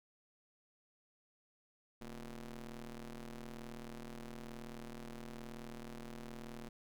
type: ring-modulated tone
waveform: sawtooth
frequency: 123.47 Hz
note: B2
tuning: in tune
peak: -39 dBFS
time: 2.01-6.69 s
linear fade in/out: 5 ms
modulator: 104 Hz
effects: none